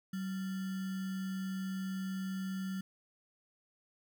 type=tone with sample-and-hold; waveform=sine; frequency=189.8 Hz; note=F#3; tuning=44 cents sharp; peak=-35 dBFS; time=0.13-2.81 s; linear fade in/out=5 ms; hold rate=1575 Hz; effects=none